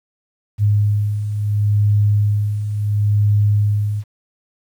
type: beating tone pair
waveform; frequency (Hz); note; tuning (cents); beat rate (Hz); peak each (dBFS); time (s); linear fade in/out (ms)
sine; 103.2 / 103.92; G#2 / G#2; -10 / +2; 0.72; -21 / -14; 0.58-4.04; 50
effects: 8-bit